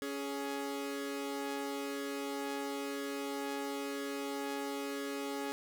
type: tone pair together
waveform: sawtooth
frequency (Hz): 279.2 / 418.3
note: C#4 / G#4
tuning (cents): +13 / +12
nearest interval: perfect fifth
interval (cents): 699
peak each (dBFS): -35 / -36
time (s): 0.02-5.52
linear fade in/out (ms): 0
effects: none